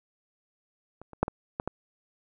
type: clicks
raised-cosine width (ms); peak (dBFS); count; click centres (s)
1; -30 / -30 / -8 / -18 / -15 / -16; 6; 1.016 / 1.133 / 1.23 / 1.281 / 1.599 / 1.676
effects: none